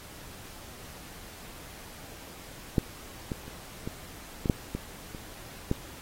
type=clicks; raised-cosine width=3 ms; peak=-9 / -18 / -29 / -20 / -16 / -8 / -18 / -28 / -12 dBFS; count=9; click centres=2.782 / 3.318 / 3.48 / 3.875 / 4.458 / 4.498 / 4.75 / 5.148 / 5.714 s; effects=pink hiss -47 dBFS RMS until 6.01 s + AAC 48 kbps